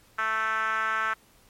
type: tone with band-pass filter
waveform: 5% pulse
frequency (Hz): 220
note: A3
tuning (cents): 0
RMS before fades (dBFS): -27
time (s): 0.18-1.14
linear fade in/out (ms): 10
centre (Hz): 1400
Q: 4.1
effects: pink hiss -59 dBFS RMS until 1.49 s + MP3 64 kbps